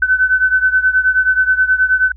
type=beating tone pair; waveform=sine; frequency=1512 / 1521.4 Hz; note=F#6 / F#6; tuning=+37 / +48 cents; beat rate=9.4 Hz; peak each=-12 / -15 dBFS; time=0.02-2.12 s; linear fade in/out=5 ms; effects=added 60 Hz sine -35 dBFS peak until 2.16 s